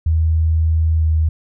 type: tone with pitch glide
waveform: sine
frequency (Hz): 80.2 to 79.1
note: E2 to D#2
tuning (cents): -47 to +29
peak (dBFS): -12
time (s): 0.06-1.29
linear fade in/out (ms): 5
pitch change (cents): -24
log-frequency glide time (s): 0.98-1.04
effects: none